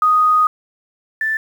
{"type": "tone pair in turn", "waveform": "sine", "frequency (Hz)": [1244.5, 1763], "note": ["D#6", "A6"], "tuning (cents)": [0, 3], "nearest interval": "tritone", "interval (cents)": 603, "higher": "second", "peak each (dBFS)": [-10, -16], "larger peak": "first", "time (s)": [[0.02, 0.47], [1.21, 1.37]], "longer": "first", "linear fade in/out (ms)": 2, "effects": ["7-bit"]}